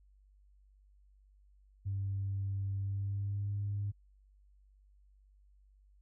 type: tone with pitch glide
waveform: sine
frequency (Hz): 98.2 to 101.49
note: G2 to G#2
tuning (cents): +4 to -39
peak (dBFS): -32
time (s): 1.85-3.92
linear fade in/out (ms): 20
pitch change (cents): +57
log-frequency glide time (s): 2.79-3.52
effects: tanh soft clip ceiling -28 dBFS + added 49 Hz sine -61 dBFS peak until 6.01 s